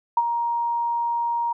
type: tone with ADSR envelope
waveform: sine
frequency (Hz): 940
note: A#5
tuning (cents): +14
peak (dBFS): -13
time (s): 0.17-1.53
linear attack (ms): 4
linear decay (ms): 41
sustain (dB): -8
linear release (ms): 9
effects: none